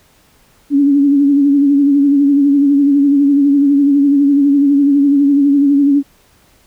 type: tone with vibrato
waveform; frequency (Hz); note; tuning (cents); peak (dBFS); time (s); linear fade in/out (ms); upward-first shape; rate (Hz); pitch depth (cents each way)
sine; 282.3; C#4; +32; -7; 0.7-6.03; 50; sine; 12; 45
effects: pink hiss -51 dBFS RMS until 6.66 s